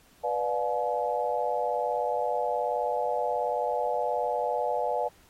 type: chord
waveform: sine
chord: B diminished seventh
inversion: none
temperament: just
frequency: 493.9 / 592.7 / 711.2 / 853.4 Hz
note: B4 / D5 / F5 / Ab5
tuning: 0 / +16 / +31 / +47 cents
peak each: -31 dBFS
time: 0.23-5.09 s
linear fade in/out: 20 ms
effects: pink hiss -60 dBFS RMS until 5.29 s + AAC 48 kbps